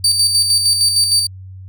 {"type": "tone with tremolo", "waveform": "30% pulse", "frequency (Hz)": 4620, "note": "D8", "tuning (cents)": -29, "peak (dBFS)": -7, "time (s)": [0.04, 1.27], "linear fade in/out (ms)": 5, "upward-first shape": "square", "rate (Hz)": 6.5, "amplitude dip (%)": 45, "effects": ["added 94 Hz sine -31 dBFS peak until 1.68 s"]}